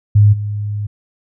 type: tone with level steps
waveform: sine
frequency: 103.8 Hz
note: G#2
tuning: in tune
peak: -5 / -18 dBFS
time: 0.15-0.87 s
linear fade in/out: 10 ms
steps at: 0.32 s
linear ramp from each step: 20 ms
effects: none